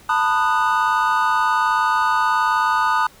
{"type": "chord", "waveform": "triangle", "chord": "B dominant seventh", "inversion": "third", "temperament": "just", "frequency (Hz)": [889, 987.8, 1234.7, 1481.6], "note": ["A5", "B5", "D#6", "F#6"], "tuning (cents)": [18, 0, -14, 2], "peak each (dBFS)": [-19, -20, -18, -21], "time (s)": [0.09, 3.07], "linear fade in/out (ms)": 5, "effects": ["pink hiss -48 dBFS RMS until 3.2 s"]}